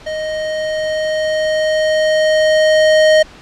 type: tone with level ramp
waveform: square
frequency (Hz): 622.3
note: D#5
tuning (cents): 0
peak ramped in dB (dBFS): -20 to -7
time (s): 0.06-3.23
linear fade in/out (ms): 10
effects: pink hiss -39 dBFS RMS until 3.41 s + low-pass 5000 Hz 12 dB/octave